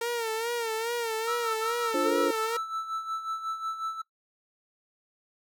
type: tone with vibrato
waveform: sawtooth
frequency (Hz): 459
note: A#4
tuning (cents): -27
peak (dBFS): -24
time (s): 0.01-2.57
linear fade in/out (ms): 5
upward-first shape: sine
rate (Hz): 2.4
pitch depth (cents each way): 72
type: tone with tremolo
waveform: triangle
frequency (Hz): 1318.5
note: E6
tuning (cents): 0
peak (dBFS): -26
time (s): 1.27-4.02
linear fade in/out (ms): 10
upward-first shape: sine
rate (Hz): 5.5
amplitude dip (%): 65
type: chord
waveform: sine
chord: D minor seventh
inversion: none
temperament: equal with one note detuned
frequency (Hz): 293.7 / 349.2 / 440 / 530.6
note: D4 / F4 / A4 / C5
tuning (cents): 0 / 0 / 0 / +24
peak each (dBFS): -29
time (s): 1.94-2.31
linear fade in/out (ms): 5
effects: noise-tail reverb RT60 0.1 s tail -18 dB re dry